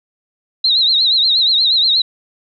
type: tone with vibrato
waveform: sine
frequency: 3951 Hz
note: B7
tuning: in tune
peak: -10 dBFS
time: 0.64-2.02 s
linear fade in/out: 5 ms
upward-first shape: triangle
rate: 8.4 Hz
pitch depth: 140 cents each way
effects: none